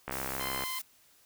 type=click train; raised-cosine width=0.5 ms; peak=-20 dBFS; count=38; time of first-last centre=0.08-0.637 s; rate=66.4 Hz
type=noise; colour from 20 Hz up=blue; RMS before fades=-39 dBFS; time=0.11-0.82 s; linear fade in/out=10 ms
type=tone; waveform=15% pulse; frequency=1035 Hz; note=C6; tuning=19 cents flat; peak=-30 dBFS; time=0.4-0.79 s; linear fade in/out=2 ms
effects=white hiss -63 dBFS RMS until 1.25 s